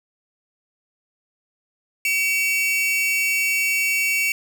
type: tone pair together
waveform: 45% pulse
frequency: 2270 / 2700 Hz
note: C#7 / E7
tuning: +41 / +41 cents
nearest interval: minor third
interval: 300 cents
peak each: -21 / -22 dBFS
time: 2.05-4.32 s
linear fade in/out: 2 ms
effects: none